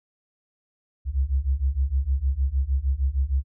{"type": "beating tone pair", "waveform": "sine", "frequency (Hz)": [64.2, 70.7], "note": ["C2", "C#2"], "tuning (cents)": [-32, 35], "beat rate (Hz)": 6.5, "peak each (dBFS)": [-24, -23], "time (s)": [1.05, 3.44], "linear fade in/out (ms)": 50, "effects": []}